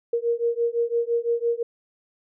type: beating tone pair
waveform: sine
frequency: 466.2 / 472.1 Hz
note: A#4 / A#4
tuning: 0 / +22 cents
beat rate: 5.9 Hz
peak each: -24 dBFS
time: 0.13-1.63 s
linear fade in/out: 5 ms
effects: none